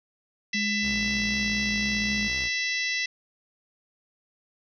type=harmonic tone; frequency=666 Hz; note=E5; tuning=18 cents sharp; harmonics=3 / 4 / 5 / 6 / 7 / 8 / 9; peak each=-28 / -32 / -38 / -35 / -39 / -36 / -38 dBFS; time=0.53-3.06 s; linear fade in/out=5 ms
type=tone; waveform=sine; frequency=207.7 Hz; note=G#3; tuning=in tune; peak=-29 dBFS; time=0.54-2.28 s; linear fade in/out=10 ms
type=tone with vibrato; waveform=sawtooth; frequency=61.3 Hz; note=B1; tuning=12 cents flat; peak=-33 dBFS; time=0.81-2.5 s; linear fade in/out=50 ms; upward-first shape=triangle; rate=4 Hz; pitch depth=210 cents each way
effects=none